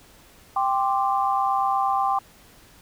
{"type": "chord", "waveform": "sine", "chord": "G suspended fourth", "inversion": "none", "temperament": "equal with one note detuned", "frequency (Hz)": [787.6, 1046.5, 1174.7], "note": ["G5", "C6", "D6"], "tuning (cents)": [8, 0, 0], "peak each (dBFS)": [-22, -25, -26], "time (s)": [0.56, 2.19], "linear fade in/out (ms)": 5, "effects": ["pink hiss -52 dBFS RMS until 2.81 s"]}